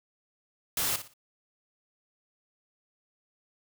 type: noise with echo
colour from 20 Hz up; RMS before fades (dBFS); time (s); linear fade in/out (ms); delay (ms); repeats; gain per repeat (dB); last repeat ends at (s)
white; -29; 0.77-0.96; 2; 59; 3; -11; 1.137
effects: none